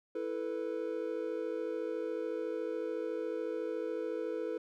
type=chord; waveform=triangle; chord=E suspended fourth; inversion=none; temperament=equal; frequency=329.6 / 440 / 493.9 Hz; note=E4 / A4 / B4; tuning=0 / 0 / 0 cents; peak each=-38 / -36 / -36 dBFS; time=0.15-4.58 s; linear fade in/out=5 ms; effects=none